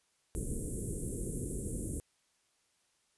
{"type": "band-stop noise", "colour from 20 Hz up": "pink", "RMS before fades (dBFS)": -37, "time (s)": [0.35, 2], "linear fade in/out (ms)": 0, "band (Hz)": [470, 8100], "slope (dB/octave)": 48, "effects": ["white hiss -74 dBFS RMS until 3.17 s", "resampled to 24000 Hz"]}